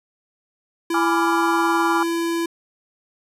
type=tone; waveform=square; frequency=335.7 Hz; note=E4; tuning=32 cents sharp; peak=-21 dBFS; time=0.9-2.46 s; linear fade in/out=5 ms
type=chord; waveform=sine; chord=G# diminished seventh; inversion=none; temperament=equal; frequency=830.6 / 987.8 / 1174.7 / 1396.9 Hz; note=G#5 / B5 / D6 / F6; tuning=0 / 0 / 0 / 0 cents; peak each=-24 dBFS; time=0.94-2.03 s; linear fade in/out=2 ms
effects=resampled to 32000 Hz